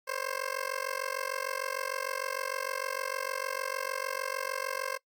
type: tone with amplitude modulation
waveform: 15% pulse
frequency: 530 Hz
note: C5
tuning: 22 cents sharp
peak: -22 dBFS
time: 0.07-4.98 s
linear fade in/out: 20 ms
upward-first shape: sine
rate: 46.6 Hz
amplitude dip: 100%
effects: noise-tail reverb RT60 0.1 s tail -22 dB re dry + Opus 48 kbps

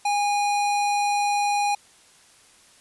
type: tone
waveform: square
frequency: 819 Hz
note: G#5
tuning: 24 cents flat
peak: -21 dBFS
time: 0.05-1.75 s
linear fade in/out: 5 ms
effects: white hiss -54 dBFS RMS until 2.8 s + resampled to 24000 Hz

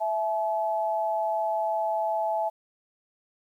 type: tone pair together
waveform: sine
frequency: 660 / 857.3 Hz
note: E5 / A5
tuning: +2 / -45 cents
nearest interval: perfect fourth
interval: 453 cents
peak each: -27 / -27 dBFS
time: 0-2.5 s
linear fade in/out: 20 ms
effects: 10-bit

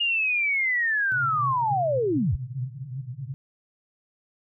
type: linear sweep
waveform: sine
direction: down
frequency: 2854 to 55.6 Hz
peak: -21 dBFS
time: 0-2.36 s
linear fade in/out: 10 ms
type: band-pass noise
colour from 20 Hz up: pink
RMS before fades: -34 dBFS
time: 1.12-3.34 s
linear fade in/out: 0 ms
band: 120 to 140 Hz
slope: 96 dB/octave
effects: none

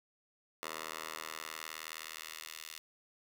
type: tone with high-pass filter sweep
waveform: 10% pulse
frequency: 79.2 Hz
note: D#2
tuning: 31 cents sharp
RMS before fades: -45 dBFS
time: 0.63-2.78 s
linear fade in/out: 0 ms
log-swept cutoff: 790 to 2800 Hz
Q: 0.8
effects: none

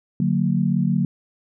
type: chord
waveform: sine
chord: D augmented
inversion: none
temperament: just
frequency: 146.83 / 183.54 / 229.4 Hz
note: D3 / F#3 / A#3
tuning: 0 / -14 / -28 cents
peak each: -22 / -20 / -23 dBFS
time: 0.2-1.05 s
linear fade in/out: 2 ms
effects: none

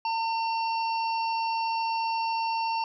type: harmonic tone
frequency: 907 Hz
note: A#5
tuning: 48 cents flat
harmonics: 1 / 3 / 5 / 6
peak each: -26 / -36 / -40 / -42 dBFS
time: 0.05-2.84 s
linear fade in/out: 2 ms
effects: 11-bit

